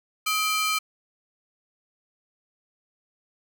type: ring-modulated tone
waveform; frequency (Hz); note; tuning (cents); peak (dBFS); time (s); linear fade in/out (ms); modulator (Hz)
sawtooth; 1813; A#6; -49; -16; 0.26-0.79; 10; 547
effects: none